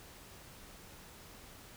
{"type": "silence", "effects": ["pink hiss -54 dBFS RMS until 1.76 s"]}